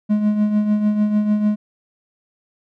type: tone with tremolo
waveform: triangle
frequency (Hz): 210.2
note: G#3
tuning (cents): +21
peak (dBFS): -10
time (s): 0.09-1.56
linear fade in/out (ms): 20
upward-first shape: triangle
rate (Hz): 6.7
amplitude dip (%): 60
effects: none